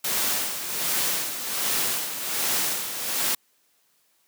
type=noise with tremolo; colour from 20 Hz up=white; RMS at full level=-24 dBFS; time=0.04-3.35 s; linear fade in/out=5 ms; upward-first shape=sine; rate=1.3 Hz; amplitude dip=60%; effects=white hiss -66 dBFS RMS until 4.27 s + high-pass 150 Hz 12 dB/octave